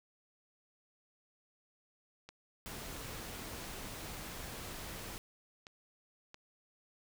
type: click train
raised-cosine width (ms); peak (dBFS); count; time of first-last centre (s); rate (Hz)
0.2; -32; 7; 2.29-6.344; 1.48
type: noise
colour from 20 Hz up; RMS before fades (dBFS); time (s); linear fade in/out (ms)
pink; -45; 2.66-5.18; 0
effects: none